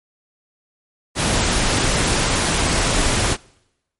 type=noise; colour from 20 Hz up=pink; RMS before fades=-18 dBFS; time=1.15-3.37 s; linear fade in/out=50 ms; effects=noise-tail reverb RT60 0.9 s tail -25 dB re dry + MP3 48 kbps